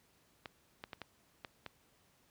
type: clicks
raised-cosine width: 0.3 ms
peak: -27 dBFS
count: 6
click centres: 0.458 / 0.839 / 0.932 / 1.017 / 1.448 / 1.663 s
effects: pink hiss -70 dBFS RMS until 2.3 s + high-pass 60 Hz 12 dB/octave